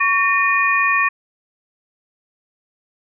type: tone cluster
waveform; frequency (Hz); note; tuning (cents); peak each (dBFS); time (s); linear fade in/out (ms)
sine; 1119 / 1824 / 2456; C#6 / A#6 / D#7; +16 / -38 / -23; -18; 0-1.09; 10
effects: none